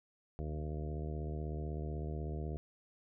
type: harmonic tone with a mistuned harmonic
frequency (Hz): 76.1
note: D#2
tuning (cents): -38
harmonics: 1 / 2 / 3 / 4 / 5 / 6 / 7 / 8 / 9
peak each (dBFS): -39 / -42 / -50 / -50 / -48 / -51 / -55 / -58 / -53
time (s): 0.39-2.57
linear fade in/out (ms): 0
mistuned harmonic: 1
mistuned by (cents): -67
effects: none